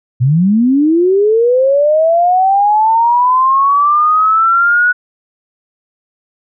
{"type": "linear sweep", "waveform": "sine", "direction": "up", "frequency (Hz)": [116.54, 1475], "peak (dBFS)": -7, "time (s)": [0.2, 4.93], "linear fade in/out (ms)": 20, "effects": []}